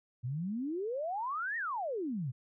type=exponential two-way sweep; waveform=sine; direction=up then down; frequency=115.5 to 1902 to 115.5 Hz; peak=-33 dBFS; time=0.23-2.32 s; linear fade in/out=20 ms; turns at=1.57 s; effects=none